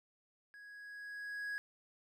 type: tone with level ramp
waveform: triangle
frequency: 1661.2 Hz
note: G#6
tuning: in tune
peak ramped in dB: -51 to -35 dBFS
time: 0.54-1.58 s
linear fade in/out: 0 ms
effects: none